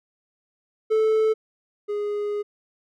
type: tone pair in turn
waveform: triangle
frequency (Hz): 437.6 / 413.9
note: A4 / G#4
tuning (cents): -9 / -6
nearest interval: minor second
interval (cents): 97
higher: first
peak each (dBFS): -15 / -22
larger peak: first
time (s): 0.9-1.34 / 1.88-2.43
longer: second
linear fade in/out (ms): 20
effects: none